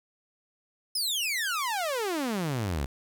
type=exponential sweep; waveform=sawtooth; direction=down; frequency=5274 to 63.2 Hz; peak=-24 dBFS; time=0.95-2.86 s; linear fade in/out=5 ms; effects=10-bit